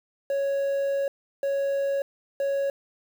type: tone bursts at uneven times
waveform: triangle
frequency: 554.4 Hz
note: C#5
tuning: in tune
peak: -21 dBFS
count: 3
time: 0.3-1.08 / 1.43-2.02 / 2.4-2.7 s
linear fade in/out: 2 ms
effects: 8-bit